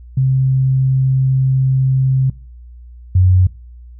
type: tone pair in turn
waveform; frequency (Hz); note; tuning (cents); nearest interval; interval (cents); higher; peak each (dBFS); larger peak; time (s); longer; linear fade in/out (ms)
sine; 132.1 / 91.83; C3 / F#2; +17 / -13; tritone; 630; first; -10 / -7; second; 0.17-2.3 / 3.15-3.47; first; 5
effects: noise-tail reverb RT60 0.4 s tail -22 dB re dry + added 60 Hz sine -34 dBFS peak until 3.99 s